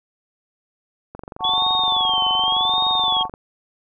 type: click train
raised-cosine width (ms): 1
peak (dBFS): -20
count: 52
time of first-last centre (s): 1.15-3.339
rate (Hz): 23.3
type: chord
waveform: sine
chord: F# minor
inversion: none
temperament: just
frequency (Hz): 740 / 888 / 1110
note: F#5 / A5 / C#6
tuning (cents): 0 / +16 / +2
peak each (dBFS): -25 / -24 / -25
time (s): 1.39-3.29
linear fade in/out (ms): 50
type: tone with vibrato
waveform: sine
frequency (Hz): 3368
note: G#7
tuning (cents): +24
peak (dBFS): -18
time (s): 1.44-3.23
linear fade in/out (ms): 5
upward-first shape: sine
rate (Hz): 0.88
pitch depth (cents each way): 170
effects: none